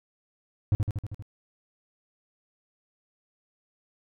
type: tone with echo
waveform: triangle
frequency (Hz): 104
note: G#2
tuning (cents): +3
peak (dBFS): -16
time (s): 0.72-0.75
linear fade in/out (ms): 0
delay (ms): 79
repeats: 6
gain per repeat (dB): -3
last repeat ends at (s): 1.224
effects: none